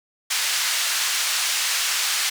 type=band-pass noise; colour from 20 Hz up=white; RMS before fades=-23 dBFS; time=0.3-2.3 s; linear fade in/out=10 ms; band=1300 to 6900 Hz; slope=12 dB/octave; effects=none